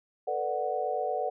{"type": "chord", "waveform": "sine", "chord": "B minor seventh", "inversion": "third", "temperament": "equal with one note detuned", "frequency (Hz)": [445.4, 493.9, 587.3, 740], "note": ["A4", "B4", "D5", "F#5"], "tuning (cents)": [21, 0, 0, 0], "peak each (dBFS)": [-35, -34, -34, -31], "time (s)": [0.27, 1.3], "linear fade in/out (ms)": 10, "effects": []}